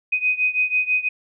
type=beating tone pair; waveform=sine; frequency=2500 / 2506.1 Hz; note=D#7 / D#7; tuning=+8 / +12 cents; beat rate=6.1 Hz; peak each=-20 / -22 dBFS; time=0.12-1.09 s; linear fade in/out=10 ms; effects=none